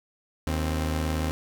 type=tone pair together; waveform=sawtooth; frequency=78.1 / 262.7 Hz; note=D#2 / C4; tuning=+7 / +7 cents; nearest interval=octave + major sixth; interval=2100 cents; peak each=-22 / -28 dBFS; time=0.47-1.31 s; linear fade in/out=0 ms; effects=none